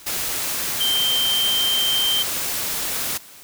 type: tone in noise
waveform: sine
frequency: 3136 Hz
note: G7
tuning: in tune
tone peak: -18 dBFS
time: 0.8-2.23 s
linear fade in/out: 10 ms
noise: white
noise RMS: -25 dBFS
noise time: 0.06-3.18 s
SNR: +4 dB
effects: white hiss -44 dBFS RMS until 3.43 s